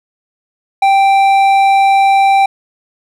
sine tone with hard clipping, 784 Hz, G5, in tune, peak -8 dBFS, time 0.82-2.46 s, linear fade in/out 5 ms, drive 8 dB, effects none

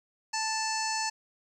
harmonic tone with a mistuned harmonic, 880 Hz, A5, in tune, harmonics 1 / 2 / 3 / 5 / 6 / 7 / 8 / 9, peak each -32 / -37 / -39 / -37 / -38 / -38 / -40 / -44 dBFS, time 0.33-1.1 s, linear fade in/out 10 ms, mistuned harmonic 9, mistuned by +16 cents, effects 10-bit

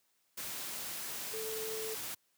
sine tone in noise, 440 Hz, A4, in tune, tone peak -39 dBFS, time 1.33-1.95 s, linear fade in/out 10 ms, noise white, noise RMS -41 dBFS, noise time 0.37-2.15 s, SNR -1 dB, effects white hiss -75 dBFS RMS until 2.37 s + high-pass 100 Hz 12 dB/octave

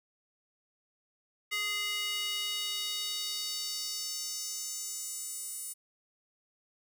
square tone with high-pass filter sweep, 415.3 Hz, G#4, in tune, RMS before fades -36 dBFS, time 1.51-5.74 s, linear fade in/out 20 ms, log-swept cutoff 2200 to 9200 Hz, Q 2.5, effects none

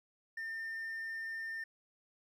triangle tone, 1806 Hz, A6, 45 cents sharp, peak -36 dBFS, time 0.37-1.64 s, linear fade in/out 5 ms, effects tanh soft clip ceiling -32 dBFS + 13-bit

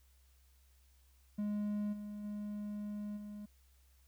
triangle tone with level steps, 207.7 Hz, G#3, in tune, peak -32 / -40 / -37 / -42 dBFS, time 1.38-3.46 s, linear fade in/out 10 ms, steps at 1.92 / 2.23 / 3.16 s, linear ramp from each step 20 ms, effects added 65 Hz sine -64 dBFS peak until 4.07 s + white hiss -73 dBFS RMS until 4.07 s

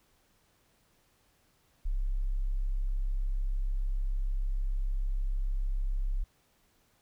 sine tone, 33.34 Hz, C1, 33 cents sharp, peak -27 dBFS, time 1.85-6.24 s, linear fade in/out 10 ms, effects pink hiss -69 dBFS RMS until 7.01 s

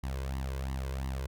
sawtooth tone with flanger, 66.5 Hz, C2, 29 cents sharp, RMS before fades -35 dBFS, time 0.03-1.27 s, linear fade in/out 10 ms, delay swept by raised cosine 1 to 2 ms, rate 2.9 Hz, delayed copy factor +0.75, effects none

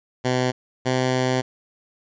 10% pulse tone pair in turn, 126.8 / 128.35 Hz, B2 / C3, +46 / -33 cents, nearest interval unison, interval 21 cents, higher second, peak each -11 dBFS, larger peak neither, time 0.24-0.52 / 0.85-1.42 s, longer second, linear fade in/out 20 ms, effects resampled to 16000 Hz

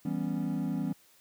triangle chord, C# half-diminished seventh, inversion first, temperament equal, 164.81 / 196 / 246.9 / 277.2 Hz, E3 / G3 / B3 / C#4, 0 / 0 / 0 / 0 cents, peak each -33 dBFS, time 0.05-0.93 s, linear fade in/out 5 ms, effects white hiss -62 dBFS RMS until 1.2 s + high-pass 60 Hz 12 dB/octave

